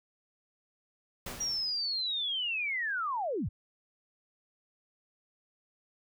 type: noise with exponential decay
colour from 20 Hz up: pink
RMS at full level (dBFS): -38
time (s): 1.26-2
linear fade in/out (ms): 5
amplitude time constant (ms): 160
type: linear sweep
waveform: sine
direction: down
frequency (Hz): 5750 to 54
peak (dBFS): -30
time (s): 1.4-3.49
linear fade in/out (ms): 10
effects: none